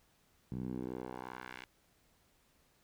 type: tone with band-pass filter sweep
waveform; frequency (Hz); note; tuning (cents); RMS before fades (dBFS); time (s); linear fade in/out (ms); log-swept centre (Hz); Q
10% pulse; 62.7; B1; +27; -43; 0.52-1.65; 0; 150 to 2500; 1.4
effects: pink hiss -71 dBFS RMS until 2.83 s